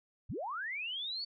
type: linear sweep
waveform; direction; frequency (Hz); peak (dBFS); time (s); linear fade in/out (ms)
sine; up; 51.8 to 4554; -36; 0.29-1.25; 10
effects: none

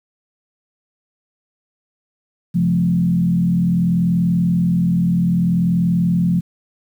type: tone with frequency modulation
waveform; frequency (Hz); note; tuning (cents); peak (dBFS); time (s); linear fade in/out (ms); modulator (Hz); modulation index
sine; 174.61; F3; 0; -13; 2.54-6.41; 20; 40.6; 0.78
effects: 8-bit

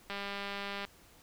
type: click train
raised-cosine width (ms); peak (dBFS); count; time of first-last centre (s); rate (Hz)
0.3; -23; 151; 0.1-0.85; 200
effects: pink hiss -60 dBFS RMS until 1.22 s

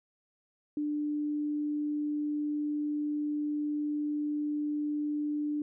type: tone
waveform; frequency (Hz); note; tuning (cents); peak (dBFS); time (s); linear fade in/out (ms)
sine; 296.8; D4; +18; -29; 0.77-5.62; 2
effects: none

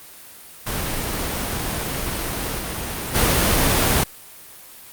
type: noise with level steps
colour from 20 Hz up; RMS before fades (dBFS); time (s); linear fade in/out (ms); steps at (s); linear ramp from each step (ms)
pink; -25 / -27 / -17; 0.66-4.04; 10; 2.57 / 3.14; 20
effects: white hiss -42 dBFS RMS until 4.92 s + Opus 32 kbps

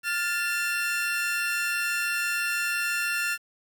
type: tone cluster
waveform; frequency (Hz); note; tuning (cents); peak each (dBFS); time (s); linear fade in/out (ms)
45% pulse; 1407 / 1758 / 2708; F6 / A6 / E7; +12 / -2 / +46; -30; 0.03-3.38; 50
effects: 9-bit

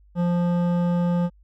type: tone with hard clipping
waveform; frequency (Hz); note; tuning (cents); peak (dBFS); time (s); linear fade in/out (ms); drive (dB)
sine; 174.61; F3; 0; -21; 0.15-1.3; 50; 12
effects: added 50 Hz sine -51 dBFS peak until 1.43 s

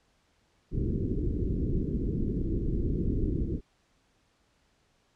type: low-pass noise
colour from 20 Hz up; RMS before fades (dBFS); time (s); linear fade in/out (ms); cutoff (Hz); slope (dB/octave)
pink; -29; 0.71-3.61; 50; 400; 48
effects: pink hiss -69 dBFS RMS until 5.15 s + low-pass 7000 Hz 12 dB/octave

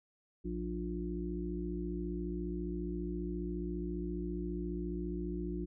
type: harmonic tone with a mistuned harmonic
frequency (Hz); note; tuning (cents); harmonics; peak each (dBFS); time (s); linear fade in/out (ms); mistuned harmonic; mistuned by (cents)
59.6; A#1; +39; 1 / 3 / 5 / 6; -40 / -40 / -42 / -41; 0.44-5.66; 20; 6; -24
effects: none

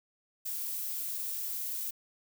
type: noise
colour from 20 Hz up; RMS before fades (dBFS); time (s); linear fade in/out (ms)
violet; -36; 0.45-1.91; 10
effects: none

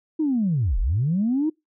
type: linear two-way sweep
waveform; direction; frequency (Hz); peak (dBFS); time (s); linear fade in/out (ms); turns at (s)
sine; down then up; 324.5 to 32.7 to 324.5; -18; 0.19-1.5; 10; 0.79
effects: noise-tail reverb RT60 0.2 s tail -26 dB re dry + tanh soft clip ceiling -14 dBFS

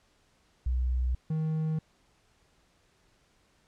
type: tone pair in turn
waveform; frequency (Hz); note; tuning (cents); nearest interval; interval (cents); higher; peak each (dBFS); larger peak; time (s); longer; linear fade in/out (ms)
sine / triangle; 62.5 / 157.49; B1 / D#3; +21 / +21; octave + major third; 1600; second; -25; neither; 0.66-1.15 / 1.3-1.79; neither; 5
effects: pink hiss -67 dBFS RMS until 3.67 s + low-pass 8000 Hz 12 dB/octave

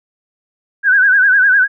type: tone with vibrato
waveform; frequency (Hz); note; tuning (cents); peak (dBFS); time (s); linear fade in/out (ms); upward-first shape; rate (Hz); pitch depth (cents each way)
sine; 1568; G6; 0; -7; 0.83-1.68; 50; sine; 9.9; 97
effects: none

